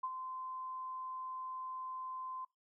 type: tone with ADSR envelope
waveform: sine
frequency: 1034 Hz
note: C6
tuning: 21 cents flat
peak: -34 dBFS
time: 0.03-2.45 s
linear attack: 9 ms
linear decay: 47 ms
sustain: -7 dB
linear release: 7 ms
effects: noise-tail reverb RT60 0.2 s tail -21 dB re dry